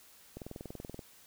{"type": "click train", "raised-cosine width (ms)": 2, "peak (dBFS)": -29, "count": 14, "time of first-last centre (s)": [0.37, 0.992], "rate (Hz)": 20.9, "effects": ["white hiss -59 dBFS RMS until 1.26 s"]}